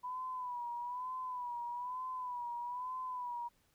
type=tone with vibrato; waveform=sine; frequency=987.8 Hz; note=B5; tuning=in tune; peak=-38 dBFS; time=0.03-3.49 s; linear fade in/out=20 ms; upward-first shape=sine; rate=1.1 Hz; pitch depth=63 cents each way; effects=pink hiss -73 dBFS RMS until 3.74 s